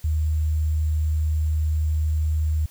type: tone with sample-and-hold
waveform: sine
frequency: 77.5 Hz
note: D#2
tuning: 6 cents flat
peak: -19 dBFS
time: 0.04-2.66 s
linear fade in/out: 5 ms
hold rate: 7350 Hz
effects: white hiss -52 dBFS RMS until 2.7 s